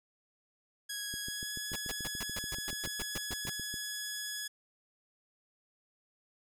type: tone with pitch glide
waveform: 10% pulse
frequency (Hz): 1661.2 to 1686.3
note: G#6 to G#6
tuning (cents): 0 to +26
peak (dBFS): -28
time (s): 0.89-4.48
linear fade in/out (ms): 10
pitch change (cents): +26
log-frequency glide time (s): 1.2-1.55
type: click train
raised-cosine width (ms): 3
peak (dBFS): -32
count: 19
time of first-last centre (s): 1.14-3.741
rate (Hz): 6.92
type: noise bursts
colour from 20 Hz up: pink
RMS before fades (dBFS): -39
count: 12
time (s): 1.73-3.496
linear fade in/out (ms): 2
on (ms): 28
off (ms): 130
effects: none